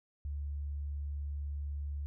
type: tone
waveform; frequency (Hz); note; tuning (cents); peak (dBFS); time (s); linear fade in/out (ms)
sine; 72; D2; -34; -35; 0.25-2.06; 0
effects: none